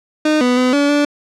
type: tone with pitch steps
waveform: 30% pulse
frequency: 306.7 / 248 / 252.5 / 286.3 / 290.9 Hz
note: D#4 / B3 / B3 / D4 / D4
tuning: -25 / +7 / +39 / -44 / -16 cents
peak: -9 dBFS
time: 0.25-1.05 s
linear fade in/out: 5 ms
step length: 160 ms
effects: low-pass 6000 Hz 12 dB/octave